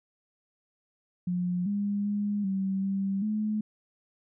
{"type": "tone with pitch steps", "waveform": "sine", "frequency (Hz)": [178.5, 203, 205.4, 192.6, 195.2, 213.5], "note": ["F3", "G#3", "G#3", "G3", "G3", "G#3"], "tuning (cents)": [38, -39, -19, -30, -7, 48], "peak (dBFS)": -26, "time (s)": [1.27, 3.61], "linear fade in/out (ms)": 5, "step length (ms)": 390, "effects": []}